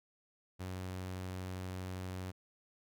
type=tone; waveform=sawtooth; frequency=92.5 Hz; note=F#2; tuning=in tune; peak=-36 dBFS; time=0.59-2.32 s; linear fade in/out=20 ms; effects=none